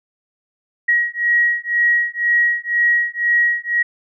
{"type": "beating tone pair", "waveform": "sine", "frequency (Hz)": [1900, 1902], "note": ["A#6", "A#6"], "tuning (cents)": [33, 34], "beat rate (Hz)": 2, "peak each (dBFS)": -17, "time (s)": [0.88, 3.83], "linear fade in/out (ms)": 10, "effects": []}